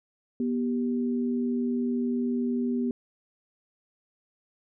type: tone pair together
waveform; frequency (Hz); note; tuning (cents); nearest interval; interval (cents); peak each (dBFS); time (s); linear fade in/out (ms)
sine; 243.3 / 392; B3 / G4; -26 / 0; minor sixth; 826; -25 / -33; 0.4-2.91; 2
effects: none